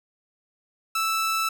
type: tone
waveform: sawtooth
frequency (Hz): 1318.5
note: E6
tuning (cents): 0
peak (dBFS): -19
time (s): 0.95-1.49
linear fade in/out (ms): 5
effects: none